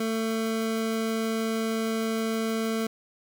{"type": "tone", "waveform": "25% pulse", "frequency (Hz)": 223.4, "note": "A3", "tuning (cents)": 27, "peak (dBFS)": -22, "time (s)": [0, 2.87], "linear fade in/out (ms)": 5, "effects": []}